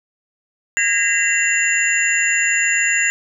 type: tone cluster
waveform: sine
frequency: 1631 / 1852 / 2019 / 2743 / 7080 Hz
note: G#6 / A#6 / B6 / F7 / A8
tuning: -32 / -12 / +38 / -32 / +10 cents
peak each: -21 dBFS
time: 0.77-3.1 s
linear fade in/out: 0 ms
effects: none